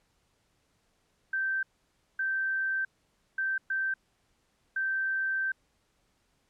sine tone bursts at uneven times, 1558 Hz, G6, 11 cents flat, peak -27 dBFS, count 5, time 1.33-1.63 / 2.19-2.85 / 3.38-3.58 / 3.7-3.94 / 4.76-5.52 s, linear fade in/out 5 ms, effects pink hiss -72 dBFS RMS until 6.49 s + low-pass 10000 Hz 12 dB/octave

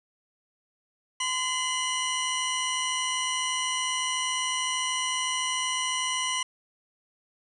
20% pulse tone pair together, 1022.2 / 2913 Hz, C6 / F#7, -41 / -28 cents, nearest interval octave + tritone, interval 1813 cents, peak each -24 dBFS, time 1.2-6.43 s, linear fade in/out 5 ms, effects resampled to 22050 Hz + 9-bit

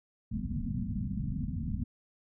white low-pass noise, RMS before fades -34 dBFS, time 0.31-1.84 s, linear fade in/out 10 ms, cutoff 250 Hz, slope 96 dB/octave, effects none

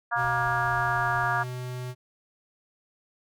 harmonic tone, 236.2 Hz, A#3, 23 cents sharp, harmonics 3 / 4 / 5 / 6 / 7, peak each -30 / -30 / -30 / -30 / -30 dBFS, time 0.11-1.44 s, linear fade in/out 20 ms
square tone, 125.6 Hz, B2, 30 cents sharp, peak -33 dBFS, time 0.15-1.95 s, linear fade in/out 50 ms
pink low-pass noise, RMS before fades -46 dBFS, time 0.2-1.26 s, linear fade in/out 10 ms, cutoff 120 Hz, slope 96 dB/octave
effects none

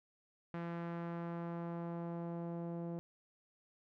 sawtooth tone with low-pass filter sweep, 170 Hz, F3, 46 cents flat, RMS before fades -42 dBFS, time 0.54-2.99 s, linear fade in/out 0 ms, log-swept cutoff 1800 to 590 Hz, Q 1.1, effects none

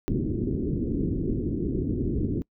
white low-pass noise, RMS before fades -27 dBFS, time 0.08-2.42 s, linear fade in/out 0 ms, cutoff 380 Hz, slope 48 dB/octave, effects noise-tail reverb RT60 0.1 s tail -24 dB re dry

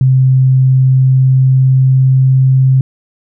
sine tone with pitch glide, 130.81 to 131.8 Hz, C3 to C3, 0 to +13 cents, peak -5 dBFS, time 0.01-2.81 s, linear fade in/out 2 ms, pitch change +13 cents, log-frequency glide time 0.56-2.63 s, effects none

